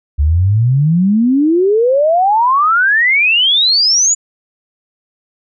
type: exponential sweep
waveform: sine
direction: up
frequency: 69.3 to 7040 Hz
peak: -8 dBFS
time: 0.18-4.15 s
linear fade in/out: 20 ms
effects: none